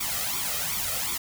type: noise with flanger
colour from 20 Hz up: white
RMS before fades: -29 dBFS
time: 0-1.18 s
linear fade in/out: 10 ms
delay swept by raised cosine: 0.86 to 1.6 ms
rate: 2.7 Hz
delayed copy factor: +0.8
effects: none